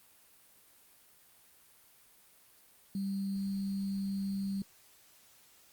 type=tone with sample-and-hold; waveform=sine; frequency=196 Hz; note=G3; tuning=in tune; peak=-32 dBFS; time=2.95-4.62 s; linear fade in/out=2 ms; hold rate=4410 Hz; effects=white hiss -62 dBFS RMS until 5.72 s + Opus 32 kbps